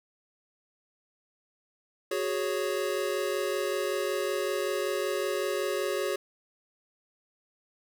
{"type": "chord", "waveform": "square", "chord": "F# suspended second", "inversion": "none", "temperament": "equal", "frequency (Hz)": [370, 415.3, 554.4], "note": ["F#4", "G#4", "C#5"], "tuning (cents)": [0, 0, 0], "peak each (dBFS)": -33, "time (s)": [2.11, 6.16], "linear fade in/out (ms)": 5, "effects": []}